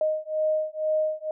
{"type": "beating tone pair", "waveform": "sine", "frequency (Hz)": [620, 622.1], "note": ["D#5", "D#5"], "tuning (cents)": [-6, 0], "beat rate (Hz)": 2.1, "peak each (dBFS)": -26, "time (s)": [0.01, 1.31], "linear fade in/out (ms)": 2, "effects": []}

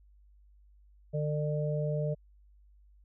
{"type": "harmonic tone", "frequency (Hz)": 150, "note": "D3", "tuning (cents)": 37, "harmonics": [1, 3, 4], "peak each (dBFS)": [-30, -37, -35], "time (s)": [1.13, 2.15], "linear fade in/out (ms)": 20, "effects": ["added 50 Hz sine -57 dBFS peak until 3.04 s"]}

